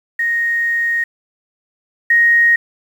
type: tone pair in turn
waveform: sine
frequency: 1864.7 / 1871.7 Hz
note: A#6 / A#6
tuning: 0 / +7 cents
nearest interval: unison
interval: 7 cents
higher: second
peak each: -14 / -8 dBFS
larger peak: second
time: 0.19-1.04 / 2.1-2.56 s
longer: first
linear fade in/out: 5 ms
effects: 7-bit